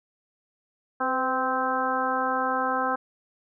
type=harmonic tone with a mistuned harmonic; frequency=260.2 Hz; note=C4; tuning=9 cents flat; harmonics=1 / 2 / 3 / 4 / 5 / 6; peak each=-33 / -31 / -29 / -29 / -29 / -32 dBFS; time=1-2.96 s; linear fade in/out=10 ms; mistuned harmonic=2; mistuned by=-31 cents; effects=none